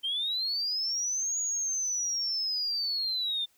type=linear two-way sweep; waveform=sine; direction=up then down; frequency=3098 to 6790 to 3572 Hz; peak=-27 dBFS; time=0.03-3.46 s; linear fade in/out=20 ms; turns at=1.4 s; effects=tanh soft clip ceiling -23 dBFS + white hiss -67 dBFS RMS until 3.57 s